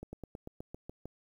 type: slowing click train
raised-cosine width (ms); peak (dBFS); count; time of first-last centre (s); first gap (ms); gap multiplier
2; -29; 9; 0.03-1.056; 100; 1.07
effects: 10-bit